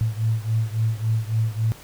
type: beating tone pair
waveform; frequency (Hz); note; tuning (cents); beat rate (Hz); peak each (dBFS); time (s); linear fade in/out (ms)
sine; 110 / 113.6; A2 / A#2; 0 / -44; 3.6; -22 / -24; 0.01-1.72; 0
effects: pink hiss -45 dBFS RMS until 1.83 s